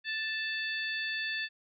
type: harmonic tone with a mistuned harmonic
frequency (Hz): 880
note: A5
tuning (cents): 0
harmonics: 2 / 3 / 4 / 5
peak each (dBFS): -34 / -38 / -40 / -42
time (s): 0.04-1.49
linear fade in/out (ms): 50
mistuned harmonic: 5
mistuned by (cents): +22
effects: none